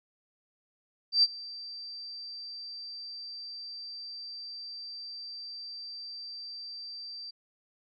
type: tone with ADSR envelope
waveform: sine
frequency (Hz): 4681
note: D8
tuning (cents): -7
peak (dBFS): -17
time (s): 1.12-7.31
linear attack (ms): 110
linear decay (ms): 36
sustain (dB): -22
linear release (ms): 12
effects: none